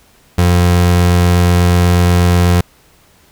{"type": "tone", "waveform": "30% pulse", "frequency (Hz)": 88.2, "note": "F2", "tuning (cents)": 18, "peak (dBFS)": -5, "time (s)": [0.38, 2.61], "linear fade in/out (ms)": 5, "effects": ["pink hiss -49 dBFS RMS until 3.31 s"]}